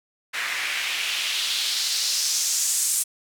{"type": "noise with band-pass filter sweep", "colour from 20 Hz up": "white", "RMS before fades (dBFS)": -25, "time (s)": [0.33, 3.04], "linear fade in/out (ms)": 20, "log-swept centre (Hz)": [1800, 8600], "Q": 2.1, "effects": []}